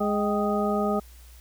harmonic tone with a mistuned harmonic, 207.7 Hz, G#3, in tune, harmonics 1 / 2 / 3 / 4 / 6, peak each -26 / -28 / -29 / -31 / -31 dBFS, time 0-1 s, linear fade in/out 10 ms, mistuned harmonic 4, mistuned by -100 cents, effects added 60 Hz sine -46 dBFS peak until 1.4 s + white hiss -55 dBFS RMS until 1.4 s

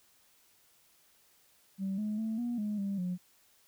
sine tone with pitch steps, 193 / 212.1 / 221.3 / 239.8 / 209.6 / 198.3 / 180 Hz, G3 / G#3 / A3 / A#3 / G#3 / G3 / F#3, -27 / +37 / +10 / +49 / +16 / +20 / -47 cents, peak -30 dBFS, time 1.78-3.18 s, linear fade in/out 50 ms, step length 200 ms, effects tanh soft clip ceiling -28 dBFS + white hiss -66 dBFS RMS until 3.67 s

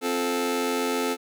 sawtooth chord, F major, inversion second, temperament just, 261.9 / 349.2 / 436.5 Hz, C4 / F4 / A4, +2 / 0 / -14 cents, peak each -24 / -28 / -23 dBFS, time 0.01-1.17 s, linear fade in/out 50 ms, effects none

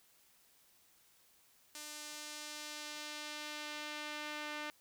sawtooth tone with band-pass filter sweep, 299.6 Hz, D4, 35 cents sharp, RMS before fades -45 dBFS, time 1.75-4.7 s, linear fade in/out 0 ms, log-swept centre 7600 to 2200 Hz, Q 0.84, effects white hiss -68 dBFS RMS until 4.8 s

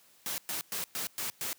white noise bursts, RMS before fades -35 dBFS, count 6, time 0.26-1.53 s, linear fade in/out 0 ms, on 120 ms, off 110 ms, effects white hiss -62 dBFS RMS until 1.58 s + high-pass 100 Hz 12 dB/octave

